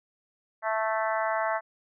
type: harmonic tone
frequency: 220 Hz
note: A3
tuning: in tune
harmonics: 3 / 4 / 5 / 6 / 7 / 8 / 9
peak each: -29 / -31 / -33 / -35 / -36 / -37 / -38 dBFS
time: 0.62-1.61 s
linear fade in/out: 50 ms
effects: none